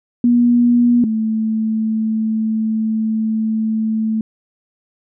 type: tone pair in turn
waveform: sine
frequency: 240.5 / 219.9 Hz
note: B3 / A3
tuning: -46 / -1 cents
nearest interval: major second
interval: 155 cents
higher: first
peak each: -9 / -15 dBFS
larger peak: first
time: 0.24-1.04 / 1.04-4.21 s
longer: second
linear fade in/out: 2 ms
effects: none